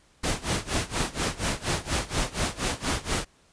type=noise with tremolo; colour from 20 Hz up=pink; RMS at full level=-25 dBFS; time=0.23-3.25 s; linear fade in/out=10 ms; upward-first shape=sine; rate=4.2 Hz; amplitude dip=90%; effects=pink hiss -61 dBFS RMS until 3.52 s + resampled to 22050 Hz